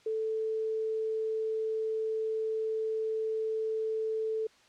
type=tone; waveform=sine; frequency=440 Hz; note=A4; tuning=in tune; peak=-29 dBFS; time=0.06-4.47 s; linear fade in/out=5 ms; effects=white hiss -61 dBFS RMS until 4.68 s + low-pass 5000 Hz 12 dB/octave